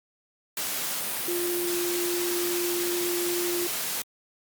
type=tone in noise; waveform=sine; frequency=350.5 Hz; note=F4; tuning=6 cents sharp; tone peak=-27 dBFS; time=1.28-3.67 s; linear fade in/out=2 ms; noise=white; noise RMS=-30 dBFS; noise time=0.57-4.02 s; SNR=0 dB; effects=high-pass 150 Hz 12 dB/octave + Opus 48 kbps